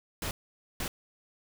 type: noise bursts at uneven times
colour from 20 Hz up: pink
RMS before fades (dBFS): -34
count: 2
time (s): 0.22-0.31 / 0.8-0.88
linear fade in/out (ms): 2
effects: none